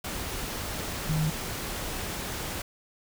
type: tone in noise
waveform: sine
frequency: 155.56 Hz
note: D#3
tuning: in tune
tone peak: -24 dBFS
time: 1.09-1.3 s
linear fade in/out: 5 ms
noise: pink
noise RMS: -34 dBFS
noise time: 0.04-2.62 s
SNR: +7 dB
effects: none